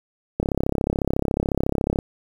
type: click train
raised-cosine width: 2 ms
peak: -7 dBFS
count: 55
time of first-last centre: 0.4-1.988 s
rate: 34 Hz
effects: 7-bit